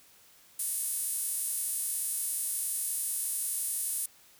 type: tone with high-pass filter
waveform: sawtooth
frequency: 368.6 Hz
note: F#4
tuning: 7 cents flat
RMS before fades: -33 dBFS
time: 0.59-4.06 s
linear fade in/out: 5 ms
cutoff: 10000 Hz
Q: 3.4
effects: white hiss -59 dBFS RMS until 4.39 s